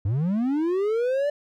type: linear sweep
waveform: triangle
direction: up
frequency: 90.4 to 592 Hz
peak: -19 dBFS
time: 0.05-1.3 s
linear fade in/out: 5 ms
effects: none